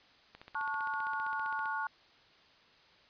click train, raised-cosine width 0.3 ms, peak -33 dBFS, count 21, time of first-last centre 0.35-1.657 s, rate 15.3 Hz
sine chord, F# minor, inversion first, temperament equal with one note detuned, 880 / 1108.7 / 1443.7 Hz, A5 / C#6 / F#6, 0 / 0 / -43 cents, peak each -37 / -39 / -36 dBFS, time 0.55-1.87 s, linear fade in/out 2 ms
effects white hiss -62 dBFS RMS until 3.09 s + resampled to 11025 Hz

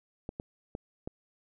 clicks, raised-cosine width 2 ms, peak -23 dBFS, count 4, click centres 0.291 / 0.399 / 0.751 / 1.075 s, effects none

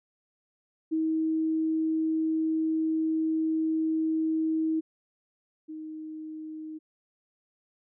sine tone pair in turn, 318.5 / 312.7 Hz, D#4 / D#4, +41 / +9 cents, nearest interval unison, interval 32 cents, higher first, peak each -24 / -36 dBFS, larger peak first, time 0.91-4.81 / 5.68-6.79 s, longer first, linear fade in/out 20 ms, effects none

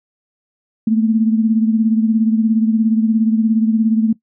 sine beating tone pair, 220 / 237 Hz, A3 / A#3, 0 / +29 cents, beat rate 17 Hz, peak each -12 / -19 dBFS, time 0.87-4.13 s, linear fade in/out 5 ms, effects noise-tail reverb RT60 0.1 s tail -19 dB re dry

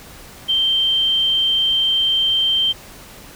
sine tone, 3136 Hz, G7, in tune, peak -14 dBFS, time 0.48-2.73 s, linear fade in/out 20 ms, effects pink hiss -40 dBFS RMS until 3.35 s

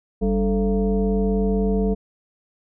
sine tone with frequency modulation, 196 Hz, G3, in tune, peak -17 dBFS, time 0.21-1.95 s, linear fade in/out 20 ms, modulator 244 Hz, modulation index 1.2, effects none

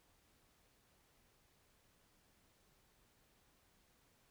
silence, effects pink hiss -73 dBFS RMS until 4.3 s

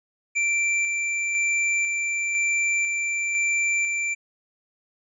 square tone with tremolo, 2349 Hz, D7, in tune, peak -21 dBFS, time 0.35-4.15 s, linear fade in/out 20 ms, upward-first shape square, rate 1 Hz, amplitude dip 30%, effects resampled to 22050 Hz

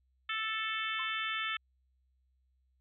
harmonic tone, 440 Hz, A4, in tune, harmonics 3 / 4 / 5 / 6 / 7 / 8, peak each -38 / -39 / -40 / -41 / -41 / -42 dBFS, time 0.29-1.57 s, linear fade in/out 5 ms
sine tone with exponential decay, 1046.5 Hz, C6, in tune, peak -39 dBFS, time 0.99-1.17 s, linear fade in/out 5 ms, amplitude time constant 37 ms
effects added 64 Hz sine -70 dBFS peak until 2.8 s

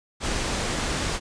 pink low-pass noise, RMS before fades -27 dBFS, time 0.2-1.2 s, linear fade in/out 50 ms, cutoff 9200 Hz, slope 24 dB/octave, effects resampled to 22050 Hz

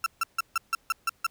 35% pulse tone bursts, 1348 Hz, E6, 38 cents sharp, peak -21 dBFS, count 8, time 0.04-1.266 s, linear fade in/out 2 ms, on 22 ms, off 150 ms, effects pink hiss -65 dBFS RMS until 1.3 s

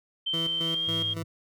sine tone with pitch glide, 3115 to 3229 Hz, G7 to G#7, -12 to -49 cents, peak -26 dBFS, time 0.26-1.14 s, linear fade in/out 10 ms, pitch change +63 cents, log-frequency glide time 0.63-0.86 s
20% pulse tone with tremolo, 164.9 Hz, E3, 1 cent sharp, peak -27 dBFS, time 0.33-1.23 s, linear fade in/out 10 ms, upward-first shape square, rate 3.6 Hz, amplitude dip 70%
sine tone, 103.83 Hz, G#2, in tune, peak -36 dBFS, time 0.87-1.24 s, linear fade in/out 10 ms
effects none

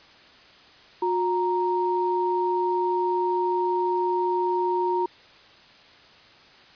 sine tone pair together, 360 / 932.6 Hz, F#4 / A#5, -47 / +1 cents, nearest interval octave + major third, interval 1648 cents, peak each -24 dBFS, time 1.02-5.06 s, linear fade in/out 5 ms, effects white hiss -51 dBFS RMS until 6.75 s + resampled to 11025 Hz

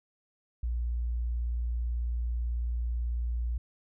sine tone, 59.1 Hz, A#1, 24 cents sharp, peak -28 dBFS, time 0.63-3.58 s, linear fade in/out 5 ms, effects none

